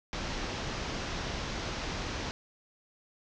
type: low-pass noise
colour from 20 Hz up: pink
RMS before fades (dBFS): -36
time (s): 0.13-2.31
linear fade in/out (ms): 0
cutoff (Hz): 6300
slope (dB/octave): 48
effects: none